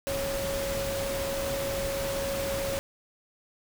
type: tone in noise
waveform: sine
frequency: 551 Hz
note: C#5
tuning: 11 cents flat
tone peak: -30 dBFS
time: 0.07-2.79 s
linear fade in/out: 0 ms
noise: pink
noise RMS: -34 dBFS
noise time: 0.07-2.79 s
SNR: +1 dB
effects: none